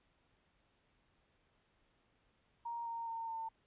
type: tone with pitch steps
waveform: sine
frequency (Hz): 936 / 924.2 / 912.5 / 901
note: A#5 / A#5 / A#5 / A5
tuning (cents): +7 / -15 / -37 / +41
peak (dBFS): -39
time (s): 2.65-3.49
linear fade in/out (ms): 10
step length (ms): 210
effects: pink hiss -75 dBFS RMS until 3.66 s + resampled to 8000 Hz